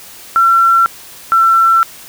sine tone pair in turn, 1355 / 1345.6 Hz, E6 / E6, +47 / +35 cents, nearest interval unison, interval 12 cents, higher first, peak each -6 dBFS, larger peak neither, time 0.36-0.86 / 1.32-1.83 s, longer second, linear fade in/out 0 ms, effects white hiss -35 dBFS RMS until 2.08 s

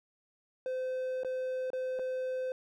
triangle tone with dropouts, 514 Hz, C5, 31 cents flat, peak -30 dBFS, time 0.66-2.52 s, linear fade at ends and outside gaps 1 ms, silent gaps 1.234-1.247 / 1.703-1.732 / 1.99-1.994 s, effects none

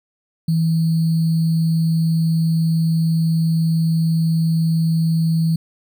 sine tone with sample-and-hold, 163 Hz, E3, 19 cents flat, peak -14 dBFS, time 0.48-5.56 s, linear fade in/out 5 ms, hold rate 4410 Hz, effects none

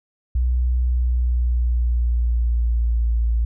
sine tone with pitch glide, 61.74 to 57.27 Hz, B1 to A#1, 0 to -30 cents, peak -16 dBFS, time 0.35-3.45 s, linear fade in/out 5 ms, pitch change -130 cents, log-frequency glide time 0.81-3.19 s, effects none

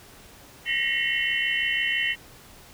sine tone cluster, 1861 / 1927 / 2158 / 2739 / 3035 Hz, A#6 / B6 / C#7 / F7 / F#7, -3 / -43 / -47 / -34 / +43 cents, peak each -29 dBFS, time 0.65-2.16 s, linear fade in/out 50 ms, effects pink hiss -49 dBFS RMS until 2.73 s

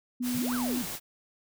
sine tone, 246.9 Hz, B3, in tune, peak -28 dBFS, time 0.2-0.82 s, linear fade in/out 10 ms
white noise, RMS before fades -37 dBFS, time 0.22-1 s, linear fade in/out 50 ms
sine exponential two-way sweep, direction up then down, 98 to 1600 to 156.6 Hz, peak -36 dBFS, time 0.34-0.86 s, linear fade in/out 10 ms, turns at 0.54 s
click train, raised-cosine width 1 ms, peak -33 dBFS, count 52, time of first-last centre 0.52-0.952 s, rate 118 Hz
effects none

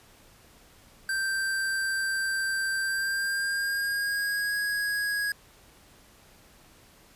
square tone with pitch glide, 1568 to 1656.4 Hz, G6 to G#6, 0 to -5 cents, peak -27 dBFS, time 1.09-5.32 s, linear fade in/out 2 ms, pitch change +95 cents, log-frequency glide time 2.79-4.58 s, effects pink hiss -56 dBFS RMS until 7.15 s + resampled to 32000 Hz

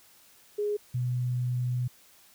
sine tone pair in turn, 415.3 / 124.11 Hz, G#4 / B2, 0 / +9 cents, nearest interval octave + major sixth, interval 2091 cents, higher first, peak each -26 dBFS, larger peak neither, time 0.58-0.77 / 0.94-1.88 s, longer second, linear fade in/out 10 ms, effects white hiss -58 dBFS RMS until 2.34 s

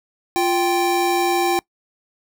square tone pair together, 349.2 / 784 Hz, F4 / G5, 0 / 0 cents, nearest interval octave + major second, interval 1400 cents, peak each -20 dBFS, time 0.36-1.59 s, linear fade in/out 0 ms, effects noise-tail reverb RT60 0.1 s tail -24 dB re dry

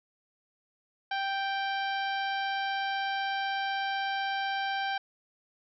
harmonic tone, 784 Hz, G5, in tune, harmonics 1 / 2 / 3 / 4 / 5 / 6 / 7, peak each -31 / -34 / -41 / -40 / -45 / -47 / -51 dBFS, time 1.11-4.98 s, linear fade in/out 5 ms, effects none

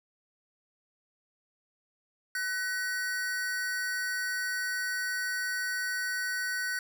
square tone pair together, 1500 / 1902.9 Hz, F#6 / A#6, +23 / +35 cents, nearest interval major third, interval 412 cents, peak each -32 / -37 dBFS, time 2.35-6.79 s, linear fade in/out 2 ms, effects none

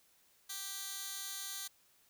15% pulse tone with high-pass filter, 392 Hz, G4, in tune, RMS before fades -43 dBFS, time 0.49-1.68 s, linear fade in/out 10 ms, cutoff 4200 Hz, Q 0.6, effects white hiss -69 dBFS RMS until 2.09 s

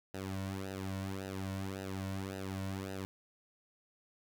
sawtooth tone with flanger, 96.1 Hz, G2, 34 cents flat, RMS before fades -40 dBFS, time 0.14-3.05 s, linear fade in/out 0 ms, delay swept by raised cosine 0.89 to 2.49 ms, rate 1.8 Hz, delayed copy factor -0.95, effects none

